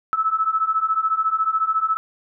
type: beating tone pair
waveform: sine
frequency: 1297 / 1311 Hz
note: E6 / E6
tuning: -28 / -10 cents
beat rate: 14 Hz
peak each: -22 / -20 dBFS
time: 0.13-1.97 s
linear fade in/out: 0 ms
effects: none